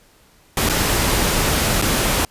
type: noise with dropouts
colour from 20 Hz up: pink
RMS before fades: -18 dBFS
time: 0.57-2.25 s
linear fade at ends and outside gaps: 2 ms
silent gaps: 0.69-0.696 / 1.816-1.822 s
effects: pink hiss -53 dBFS RMS until 2.3 s + resampled to 32000 Hz